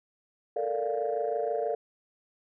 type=chord; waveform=sine; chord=Bb major seventh; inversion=third; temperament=equal; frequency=440 / 466.2 / 587.3 / 698.5 Hz; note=A4 / Bb4 / D5 / F5; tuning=0 / 0 / 0 / 0 cents; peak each=-32 dBFS; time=0.56-1.75 s; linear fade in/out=5 ms; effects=tanh soft clip ceiling -19 dBFS